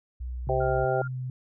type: tone with vibrato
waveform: sine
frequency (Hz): 61.74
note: B1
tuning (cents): 0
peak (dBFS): -31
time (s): 0.2-0.85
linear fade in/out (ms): 10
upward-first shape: sine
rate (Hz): 2.9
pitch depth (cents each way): 9
type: tone with pitch glide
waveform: sine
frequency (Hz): 130.81 to 127.53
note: C3 to C3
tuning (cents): 0 to -44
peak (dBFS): -30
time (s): 0.47-1.3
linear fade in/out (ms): 2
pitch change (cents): -44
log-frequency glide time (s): 0.97-1.19
type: harmonic tone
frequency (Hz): 130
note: C3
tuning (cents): -11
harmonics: 3 / 4 / 5 / 6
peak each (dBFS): -29 / -29 / -29 / -29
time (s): 0.49-1.02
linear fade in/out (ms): 2
type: tone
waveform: sine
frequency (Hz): 1400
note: F6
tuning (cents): +4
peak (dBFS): -35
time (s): 0.6-1.08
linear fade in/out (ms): 10
effects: none